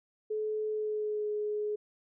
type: tone with pitch glide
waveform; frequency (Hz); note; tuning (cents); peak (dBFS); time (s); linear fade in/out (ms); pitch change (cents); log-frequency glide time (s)
sine; 429.7 to 420.4; A4 to G#4; -41 to +21; -30; 0.3-1.76; 10; -38; 0.7-1.3
effects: none